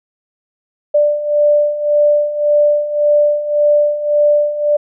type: beating tone pair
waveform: sine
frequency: 589 / 590.8 Hz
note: D5 / D5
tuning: +5 / +10 cents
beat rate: 1.8 Hz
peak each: -16 / -11 dBFS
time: 0.94-4.77 s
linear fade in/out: 10 ms
effects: none